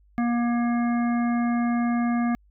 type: harmonic tone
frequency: 237.8 Hz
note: A#3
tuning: 35 cents sharp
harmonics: 1 / 3 / 5 / 7 / 9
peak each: -21 / -31 / -35 / -38 / -40 dBFS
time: 0.18-2.35 s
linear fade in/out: 0 ms
effects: added 50 Hz sine -55 dBFS peak until 2.5 s